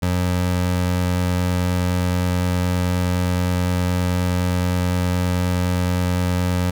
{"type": "tone", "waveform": "25% pulse", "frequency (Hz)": 89.6, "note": "F2", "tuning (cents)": 45, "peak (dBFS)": -14, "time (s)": [0.02, 6.71], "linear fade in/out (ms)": 10, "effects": []}